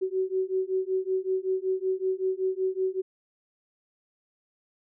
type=beating tone pair; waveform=sine; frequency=374.1 / 379.4 Hz; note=F#4 / F#4; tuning=+19 / +43 cents; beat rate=5.3 Hz; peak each=-28 dBFS; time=0.01-3.02 s; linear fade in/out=20 ms; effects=none